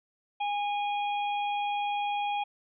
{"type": "harmonic tone", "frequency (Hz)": 820, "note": "G#5", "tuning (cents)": -22, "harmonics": [1, 3, 4], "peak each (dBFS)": [-28, -38, -41], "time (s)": [0.4, 2.44], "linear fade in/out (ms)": 10, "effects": []}